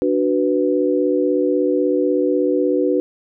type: chord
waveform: sine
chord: B minor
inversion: first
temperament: equal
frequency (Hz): 293.7 / 370 / 493.9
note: D4 / F#4 / B4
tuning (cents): 0 / 0 / 0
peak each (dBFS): -19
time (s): 0.02-3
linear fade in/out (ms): 0
effects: none